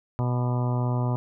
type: harmonic tone with a mistuned harmonic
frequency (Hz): 123.47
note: B2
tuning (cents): 0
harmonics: 1 / 2 / 3 / 4 / 5 / 6 / 7 / 8 / 9 / 10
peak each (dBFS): -23 / -32 / -37 / -40 / -37 / -40 / -40 / -37 / -49 / -43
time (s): 0.19-1.16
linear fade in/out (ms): 0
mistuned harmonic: 10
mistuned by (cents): -32
effects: none